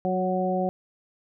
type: harmonic tone with a mistuned harmonic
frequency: 185 Hz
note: F#3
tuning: in tune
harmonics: 1 / 2 / 3 / 4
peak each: -27 / -30 / -28 / -28 dBFS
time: 0.05-0.69 s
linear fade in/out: 0 ms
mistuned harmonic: 2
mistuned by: -16 cents
effects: none